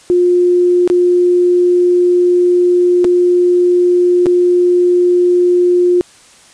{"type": "tone with dropouts", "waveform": "sine", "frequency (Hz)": 355.4, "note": "F4", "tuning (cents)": 30, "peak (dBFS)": -7, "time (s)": [0.1, 6.01], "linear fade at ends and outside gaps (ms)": 0, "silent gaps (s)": [[0.876, 0.9], [3.044, 3.049], [4.259, 4.266]], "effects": ["white hiss -43 dBFS RMS until 6.53 s", "resampled to 22050 Hz"]}